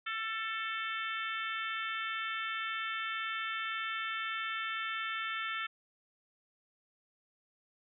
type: harmonic tone with a mistuned harmonic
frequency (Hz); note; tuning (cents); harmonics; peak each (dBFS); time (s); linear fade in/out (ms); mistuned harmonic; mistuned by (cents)
441.8; A4; +7; 3 / 4 / 5 / 6 / 7 / 8; -38 / -40 / -42 / -44 / -45 / -46; 0.06-5.67; 10; 3; +22
effects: none